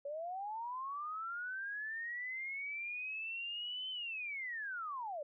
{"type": "linear two-way sweep", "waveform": "sine", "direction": "up then down", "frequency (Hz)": [554.4, 3076, 554.4], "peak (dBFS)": -39, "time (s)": [0.05, 5.23], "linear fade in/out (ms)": 5, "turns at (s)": 3.9, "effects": []}